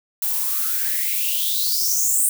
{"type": "noise with high-pass filter sweep", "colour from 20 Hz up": "violet", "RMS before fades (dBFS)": -21, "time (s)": [0.22, 2.29], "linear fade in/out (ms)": 2, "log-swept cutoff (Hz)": [780, 9000], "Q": 7.5, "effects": []}